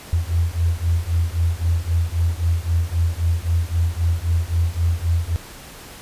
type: beating tone pair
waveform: sine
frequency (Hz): 82.5 / 86.3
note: E2 / F2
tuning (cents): +2 / -20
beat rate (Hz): 3.8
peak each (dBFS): -20 / -20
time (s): 0.13-5.36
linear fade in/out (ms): 0
effects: pink hiss -39 dBFS RMS until 6.01 s + resampled to 32000 Hz